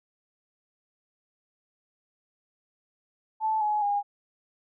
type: tone with pitch steps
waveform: sine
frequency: 874 / 843.7 / 814.5 Hz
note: A5 / G#5 / G#5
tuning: -12 / +27 / -34 cents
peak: -23 dBFS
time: 3.4-4.03 s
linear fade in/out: 50 ms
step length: 210 ms
effects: none